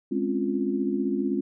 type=chord; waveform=sine; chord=Db major seventh; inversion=second; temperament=equal; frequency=207.7 / 261.6 / 277.2 / 349.2 Hz; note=Ab3 / C4 / Db4 / F4; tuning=0 / 0 / 0 / 0 cents; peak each=-29 dBFS; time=0.11-1.41 s; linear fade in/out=10 ms; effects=none